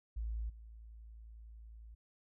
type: tone with level steps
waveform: sine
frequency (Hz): 55.5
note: A1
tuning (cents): +16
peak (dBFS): -36 / -50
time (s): 0.16-1.95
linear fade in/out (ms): 10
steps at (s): 0.49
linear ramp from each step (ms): 10
effects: none